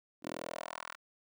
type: tone with high-pass filter sweep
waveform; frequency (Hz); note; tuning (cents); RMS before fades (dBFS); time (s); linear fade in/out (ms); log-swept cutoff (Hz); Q
10% pulse; 41.23; E1; +1; -43; 0.22-0.97; 50; 300 to 1400; 2.2
effects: none